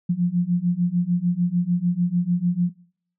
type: beating tone pair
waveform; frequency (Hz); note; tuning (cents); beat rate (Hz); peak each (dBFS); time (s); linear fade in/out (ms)
sine; 172.5 / 179.2; F3 / F3; -21 / +45; 6.7; -23 / -20; 0.09-2.7; 10
effects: noise-tail reverb RT60 0.6 s tail -22 dB re dry